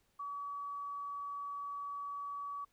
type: tone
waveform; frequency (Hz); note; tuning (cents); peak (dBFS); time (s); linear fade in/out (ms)
sine; 1139; C#6; +47; -39; 0.19-2.65; 10
effects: pink hiss -75 dBFS RMS until 2.72 s